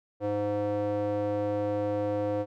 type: tone with band-pass filter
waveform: square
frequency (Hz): 103.4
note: G#2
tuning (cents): -7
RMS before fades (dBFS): -29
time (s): 0.2-2.46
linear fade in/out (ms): 50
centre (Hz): 490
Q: 2.8
effects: none